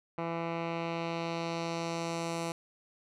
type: tone with low-pass filter sweep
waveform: 10% pulse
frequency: 167.2 Hz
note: E3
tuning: 25 cents sharp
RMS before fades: -35 dBFS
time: 0.18-2.52 s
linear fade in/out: 2 ms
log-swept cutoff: 1800 to 9400 Hz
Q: 1.2
effects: none